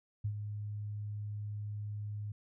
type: tone with ADSR envelope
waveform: sine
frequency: 104.3 Hz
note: G#2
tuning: 8 cents sharp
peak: -30 dBFS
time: 0.24-2.32 s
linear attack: 11 ms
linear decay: 75 ms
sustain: -7 dB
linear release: 4 ms
effects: none